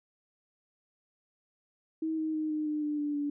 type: tone with pitch steps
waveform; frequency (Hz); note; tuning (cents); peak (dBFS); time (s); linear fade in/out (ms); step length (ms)
sine; 319 / 314.6 / 310.3 / 306 / 301.8 / 297.6 / 293.5 / 289.5; D#4 / D#4 / D#4 / D#4 / D4 / D4 / D4 / D4; +43 / +19 / -5 / -29 / +47 / +23 / -1 / -25; -29; 2.02-3.3; 5; 160
effects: none